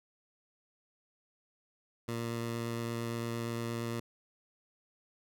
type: tone with vibrato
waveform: 15% pulse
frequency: 116.6 Hz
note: A#2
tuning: 1 cent sharp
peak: -28 dBFS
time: 2.08-4 s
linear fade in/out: 5 ms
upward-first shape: sine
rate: 8.7 Hz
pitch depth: 9 cents each way
effects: none